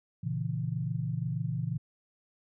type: chord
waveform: sine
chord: A# diminished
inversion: none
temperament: equal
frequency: 116.54 / 138.59 / 164.81 Hz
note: A#2 / C#3 / E3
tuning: 0 / 0 / 0 cents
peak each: -34 dBFS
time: 0.23-1.78 s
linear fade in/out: 10 ms
effects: none